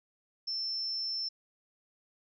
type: tone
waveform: sine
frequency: 5340 Hz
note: E8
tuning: 22 cents sharp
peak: -32 dBFS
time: 0.47-1.29 s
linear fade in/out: 10 ms
effects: none